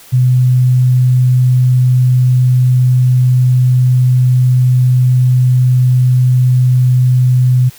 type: tone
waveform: sine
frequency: 126.3 Hz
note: B2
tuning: 39 cents sharp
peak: -6 dBFS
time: 0.12-7.7 s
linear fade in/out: 20 ms
effects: white hiss -39 dBFS RMS until 7.78 s